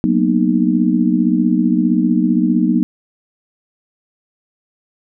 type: chord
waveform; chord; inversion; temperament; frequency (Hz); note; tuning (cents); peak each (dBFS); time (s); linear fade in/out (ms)
sine; B major seventh; second; just; 185.21 / 231.5 / 246.9 / 308.7; F#3 / A#3 / B3 / D#4; +2 / -12 / 0 / -14; -17; 0.04-2.83; 0
effects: none